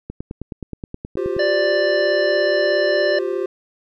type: click train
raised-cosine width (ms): 3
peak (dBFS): -16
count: 13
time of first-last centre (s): 0.1-1.366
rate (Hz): 9.48
type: chord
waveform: triangle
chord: F suspended second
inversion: none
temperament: equal with one note detuned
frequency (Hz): 355.1 / 392 / 523.3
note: F4 / G4 / C5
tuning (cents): +29 / 0 / 0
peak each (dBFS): -22 / -21 / -26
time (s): 1.17-3.46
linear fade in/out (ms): 2
type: harmonic tone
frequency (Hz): 588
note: D5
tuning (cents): +2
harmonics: 1 / 3 / 5 / 7 / 9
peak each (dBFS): -17 / -23 / -34 / -31 / -34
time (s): 1.39-3.19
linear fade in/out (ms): 5
effects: none